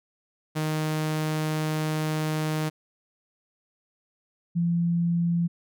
sawtooth / sine tone pair in turn, 155.3 / 170.82 Hz, D#3 / F3, -3 / -38 cents, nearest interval major second, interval 165 cents, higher second, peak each -21 dBFS, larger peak neither, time 0.55-2.7 / 4.55-5.48 s, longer first, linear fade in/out 20 ms, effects none

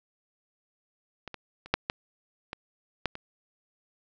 clicks, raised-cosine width 0.3 ms, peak -22 / -22 / -28 / -6 / -11 / -19 / -10 / -23 dBFS, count 8, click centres 1.277 / 1.343 / 1.66 / 1.74 / 1.899 / 2.531 / 3.057 / 3.154 s, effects resampled to 16000 Hz + 8-bit

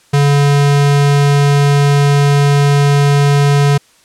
square tone, 142.7 Hz, D3, 49 cents flat, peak -8 dBFS, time 0.13-3.78 s, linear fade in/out 10 ms, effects white hiss -49 dBFS RMS until 4.04 s + low-pass 9000 Hz 12 dB/octave

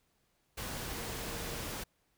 sine tone in noise, 466.2 Hz, A#4, in tune, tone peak -50 dBFS, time 0.89-1.63 s, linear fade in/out 10 ms, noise pink, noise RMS -40 dBFS, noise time 0.57-1.84 s, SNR -13 dB, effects pink hiss -75 dBFS RMS until 2.17 s

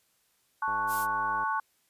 sine chord, F# minor, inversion first, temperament equal, 880 / 1108.7 / 1480 Hz, A5 / C#6 / F#6, 0 / 0 / 0 cents, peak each -31 / -30 / -33 dBFS, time 0.62-1.6 s, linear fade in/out 5 ms
click train, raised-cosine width 1 ms, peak -31 dBFS, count 81, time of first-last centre 0.68-1.435 s, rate 106 Hz
violet noise, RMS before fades -34 dBFS, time 0.87-1.07 s, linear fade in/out 50 ms
effects white hiss -70 dBFS RMS until 1.89 s + resampled to 32000 Hz

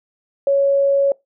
sine tone, 556 Hz, C#5, 5 cents sharp, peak -12 dBFS, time 0.47-1.12 s, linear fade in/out 2 ms, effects noise-tail reverb RT60 0.2 s tail -23 dB re dry

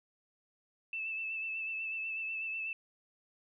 sine tone with vibrato, 2637 Hz, E7, in tune, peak -35 dBFS, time 0.93-2.73 s, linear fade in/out 2 ms, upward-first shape sine, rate 8.1 Hz, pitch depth 27 cents each way, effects none

